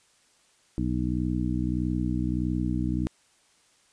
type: harmonic tone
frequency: 61.6 Hz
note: B1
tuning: 4 cents flat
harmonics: 1 / 2 / 3 / 4 / 5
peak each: -31 / -31 / -31 / -31 / -31 dBFS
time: 0.78-3.07 s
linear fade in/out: 0 ms
effects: white hiss -63 dBFS RMS until 3.92 s + resampled to 22050 Hz